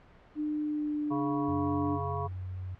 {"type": "tone with pitch glide", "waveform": "sine", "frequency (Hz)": [301.2, 293.5], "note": ["D4", "D4"], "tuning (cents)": [44, -1], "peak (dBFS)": -29, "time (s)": [0.35, 1.99], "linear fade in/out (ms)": 50, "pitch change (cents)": -45, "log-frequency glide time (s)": [0.54, 1.51]}
{"type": "harmonic tone", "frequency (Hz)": 139.4, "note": "C#3", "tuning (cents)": 10, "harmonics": [1, 3, 5, 7, 8], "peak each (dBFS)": [-38, -38, -38, -38, -38], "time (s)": [1.1, 2.28], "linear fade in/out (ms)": 20}
{"type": "tone", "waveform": "sine", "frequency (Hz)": 92.5, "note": "F#2", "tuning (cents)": 0, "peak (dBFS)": -35, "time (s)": [1.48, 2.75], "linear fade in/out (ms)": 5}
{"effects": ["pink hiss -57 dBFS RMS until 2.79 s", "low-pass 2000 Hz 12 dB/octave"]}